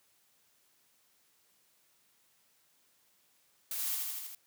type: noise with echo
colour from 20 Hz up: blue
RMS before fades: -37 dBFS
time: 3.71-3.95 s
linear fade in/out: 2 ms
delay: 80 ms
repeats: 5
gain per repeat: -2 dB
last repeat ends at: 4.35 s
effects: white hiss -70 dBFS RMS until 4.46 s + high-pass 80 Hz 12 dB/octave